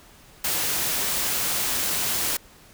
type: noise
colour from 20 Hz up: white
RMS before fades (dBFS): -25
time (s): 0.44-2.37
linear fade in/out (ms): 5
effects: pink hiss -51 dBFS RMS until 2.73 s